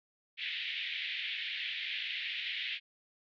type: band-pass noise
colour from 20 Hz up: white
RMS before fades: -38 dBFS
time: 0.37-2.8 s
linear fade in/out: 50 ms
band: 1900 to 3600 Hz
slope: 48 dB/octave
effects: none